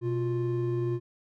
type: tone pair together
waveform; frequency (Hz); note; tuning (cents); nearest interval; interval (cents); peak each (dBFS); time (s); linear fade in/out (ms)
triangle; 124.1 / 351; B2 / F4; +9 / +9; octave + tritone; 1800; -27; 0.01-1; 50
effects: none